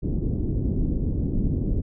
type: low-pass noise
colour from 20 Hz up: pink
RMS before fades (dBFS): -24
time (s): 0.02-1.82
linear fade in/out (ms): 20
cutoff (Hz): 330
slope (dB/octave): 24
effects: none